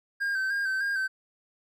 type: tone with vibrato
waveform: triangle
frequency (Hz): 1578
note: G6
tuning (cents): +11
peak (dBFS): -24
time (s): 0.2-1.08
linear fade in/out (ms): 20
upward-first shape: square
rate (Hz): 3.3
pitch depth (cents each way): 39
effects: none